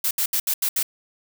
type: noise bursts at uneven times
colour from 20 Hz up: blue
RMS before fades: -22 dBFS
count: 6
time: 0.04-0.11 / 0.18-0.26 / 0.33-0.4 / 0.47-0.54 / 0.62-0.69 / 0.76-0.83 s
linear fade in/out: 5 ms
effects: none